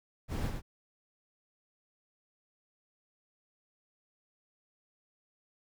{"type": "noise with echo", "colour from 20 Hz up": "brown", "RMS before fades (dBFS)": -34, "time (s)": [0.28, 0.52], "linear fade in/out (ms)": 50, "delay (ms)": 100, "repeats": 1, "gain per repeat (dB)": -4, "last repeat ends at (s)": 0.62, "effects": []}